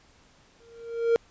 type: tone with exponential growth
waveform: triangle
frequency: 463.7 Hz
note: A#4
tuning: 9 cents flat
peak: -14 dBFS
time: 0.6-1.16 s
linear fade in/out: 0 ms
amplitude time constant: 120 ms
effects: pink hiss -59 dBFS RMS until 1.3 s + resampled to 16000 Hz